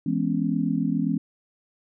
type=chord; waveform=sine; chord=C# minor seventh; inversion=first; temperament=just; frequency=166.31 / 207.9 / 249.5 / 277.2 Hz; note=E3 / G#3 / B3 / C#4; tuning=+16 / +2 / +18 / 0 cents; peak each=-27 dBFS; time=0.06-1.18 s; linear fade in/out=5 ms; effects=none